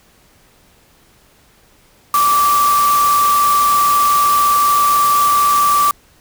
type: tone in noise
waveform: sine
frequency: 1164 Hz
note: D6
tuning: 16 cents flat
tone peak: -10 dBFS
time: 2.14-5.91 s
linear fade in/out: 2 ms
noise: white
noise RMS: -22 dBFS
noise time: 2.14-5.91 s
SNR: +9 dB
effects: pink hiss -51 dBFS RMS until 6.2 s